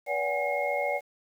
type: tone cluster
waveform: sine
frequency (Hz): 485.7 / 574 / 745 / 818 / 2152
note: B4 / D5 / F#5 / G#5 / C7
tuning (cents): -29 / -40 / +12 / -26 / +48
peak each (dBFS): -36 / -29 / -33 / -35 / -32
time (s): 0.06-1.01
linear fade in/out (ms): 50
effects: 9-bit